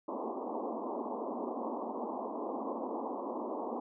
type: band-pass noise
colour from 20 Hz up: pink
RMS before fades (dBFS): -38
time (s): 0.08-3.8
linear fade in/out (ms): 5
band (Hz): 220 to 1100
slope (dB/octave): 96
effects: none